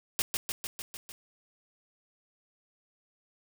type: noise with echo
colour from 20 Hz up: white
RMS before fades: -28 dBFS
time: 0.19-0.22 s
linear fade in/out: 0 ms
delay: 150 ms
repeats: 6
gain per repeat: -3 dB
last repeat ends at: 1.12 s
effects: none